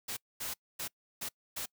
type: noise bursts at uneven times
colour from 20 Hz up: white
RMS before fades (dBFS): -38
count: 5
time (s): 0.08-0.17 / 0.4-0.54 / 0.79-0.88 / 1.21-1.29 / 1.56-1.66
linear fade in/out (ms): 10
effects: noise-tail reverb RT60 0.1 s tail -25 dB re dry